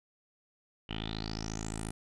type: tone with low-pass filter sweep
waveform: 10% pulse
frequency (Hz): 54.2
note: A1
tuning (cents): -25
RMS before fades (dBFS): -38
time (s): 0.89-1.91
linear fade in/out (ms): 5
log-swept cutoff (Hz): 2900 to 9900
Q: 8.4
effects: none